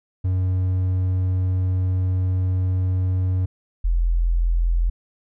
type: tone pair in turn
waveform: triangle / sine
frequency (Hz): 92.5 / 42.51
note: F#2 / F1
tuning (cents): 0 / -46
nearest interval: octave + minor second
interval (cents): 1346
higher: first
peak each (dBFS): -16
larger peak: neither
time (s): 0.24-3.46 / 3.84-4.9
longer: first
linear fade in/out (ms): 10
effects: none